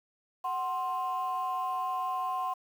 sine tone pair together, 744.4 / 1051 Hz, F#5 / C6, +10 / +7 cents, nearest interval tritone, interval 597 cents, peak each -32 / -30 dBFS, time 0.44-2.54 s, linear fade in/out 10 ms, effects tanh soft clip ceiling -25 dBFS + 9-bit

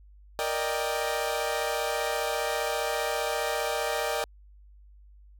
sawtooth chord, Eb major seventh, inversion second, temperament equal with one note detuned, 466.2 / 587.3 / 622.3 / 788.1 Hz, Bb4 / D5 / Eb5 / G5, 0 / 0 / 0 / +9 cents, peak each -29 dBFS, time 0.39-4.24 s, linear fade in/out 0 ms, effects added 50 Hz sine -50 dBFS peak until 5.39 s

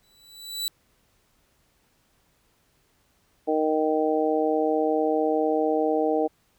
sawtooth tone with exponential growth, 3951 Hz, B7, in tune, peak -21 dBFS, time 0.03-0.68 s, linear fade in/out 0 ms, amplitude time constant 140 ms
harmonic tone, 155.56 Hz, D#3, in tune, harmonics 2 / 3 / 4 / 5, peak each -26 / -24 / -27 / -28 dBFS, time 3.47-6.28 s, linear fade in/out 20 ms
effects pink hiss -66 dBFS RMS until 6.58 s

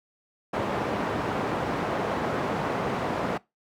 white low-pass noise, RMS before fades -28 dBFS, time 0.53-3.38 s, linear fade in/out 10 ms, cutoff 880 Hz, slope 12 dB/octave, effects noise-tail reverb RT60 0.2 s tail -21 dB re dry + high-pass 100 Hz 12 dB/octave

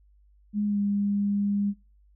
sine tone with pitch glide, 207.7 to 202.5 Hz, G#3 to G#3, 0 to -43 cents, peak -23 dBFS, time 0.53-1.74 s, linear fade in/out 50 ms, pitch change -43 cents, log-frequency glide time 0.65-0.79 s, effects noise-tail reverb RT60 0.3 s tail -21 dB re dry + added 50 Hz sine -56 dBFS peak until 2.15 s

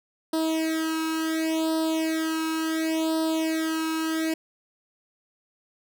sawtooth tone with flanger, 320.3 Hz, E4, 50 cents flat, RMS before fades -26 dBFS, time 0.33-4.34 s, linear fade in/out 5 ms, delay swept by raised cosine 0.22 to 0.75 ms, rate 0.7 Hz, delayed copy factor +1, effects none

